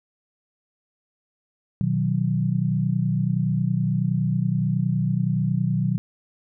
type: chord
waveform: sine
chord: B major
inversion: none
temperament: equal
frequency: 123.47 / 155.56 / 185 Hz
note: B2 / D#3 / F#3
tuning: 0 / 0 / 0 cents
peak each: -24 dBFS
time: 1.81-5.98 s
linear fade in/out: 0 ms
effects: none